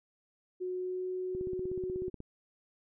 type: tone with pitch glide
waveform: sine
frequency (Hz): 365.9 to 368.7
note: F#4 to F#4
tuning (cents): -19 to -6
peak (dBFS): -33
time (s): 0.6-2.1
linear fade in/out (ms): 20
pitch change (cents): +13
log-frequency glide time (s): 0.77-1.07
type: click train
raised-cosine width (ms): 3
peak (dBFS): -30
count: 15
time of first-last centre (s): 1.35-2.204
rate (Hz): 16.4
effects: none